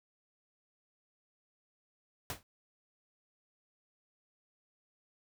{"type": "noise with exponential decay", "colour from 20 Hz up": "pink", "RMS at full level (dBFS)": -34, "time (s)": [2.3, 2.43], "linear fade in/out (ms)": 1, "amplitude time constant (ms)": 28, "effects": []}